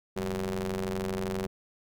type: ring-modulated tone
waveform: sawtooth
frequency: 92.5 Hz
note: F#2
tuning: in tune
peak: -23 dBFS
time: 0.16-1.47 s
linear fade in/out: 10 ms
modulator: 289 Hz
effects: none